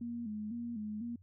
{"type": "tone with vibrato", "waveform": "sine", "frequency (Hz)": 223.8, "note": "A3", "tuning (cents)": 30, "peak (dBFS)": -37, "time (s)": [0.01, 1.16], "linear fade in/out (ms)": 5, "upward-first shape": "square", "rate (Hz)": 2, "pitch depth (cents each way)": 94, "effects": ["added 93 Hz sine -57 dBFS peak until 1.22 s"]}